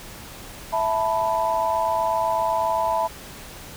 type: chord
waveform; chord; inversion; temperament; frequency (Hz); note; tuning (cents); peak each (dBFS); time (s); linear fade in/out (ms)
sine; E suspended fourth; none; equal; 659.3 / 880 / 987.8; E5 / A5 / B5; 0 / 0 / 0; -24; 0.72-3.08; 20
effects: pink hiss -40 dBFS RMS until 3.76 s